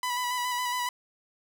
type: tone with vibrato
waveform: sawtooth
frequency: 987.8 Hz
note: B5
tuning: in tune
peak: -24 dBFS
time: 0.03-0.89 s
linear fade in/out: 2 ms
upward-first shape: square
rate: 7.2 Hz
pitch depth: 21 cents each way
effects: none